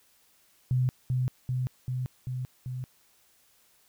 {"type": "tone with echo", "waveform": "sine", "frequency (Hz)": 127.1, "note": "C3", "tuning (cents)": -50, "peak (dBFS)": -22, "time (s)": [0.71, 0.89], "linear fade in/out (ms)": 0, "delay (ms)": 390, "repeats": 5, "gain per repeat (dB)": -2, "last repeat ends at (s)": 2.84, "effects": ["white hiss -64 dBFS RMS until 3.88 s"]}